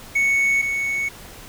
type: tone pair in turn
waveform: triangle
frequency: 2217 / 2217 Hz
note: C#7 / C#7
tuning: 0 / 0 cents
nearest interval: unison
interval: 0 cents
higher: neither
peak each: -14 / -19 dBFS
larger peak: first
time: 0.15-0.62 / 0.62-1.09 s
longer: neither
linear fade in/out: 10 ms
effects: pink hiss -41 dBFS RMS until 1.48 s